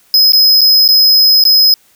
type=tone with dropouts; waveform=square; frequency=5080 Hz; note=D#8; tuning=35 cents sharp; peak=-5 dBFS; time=0.14-1.74 s; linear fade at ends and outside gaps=1 ms; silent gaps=0.321-0.333 / 0.609-0.615 / 0.879-0.888 / 1.439-1.452 s; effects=white hiss -50 dBFS RMS until 1.95 s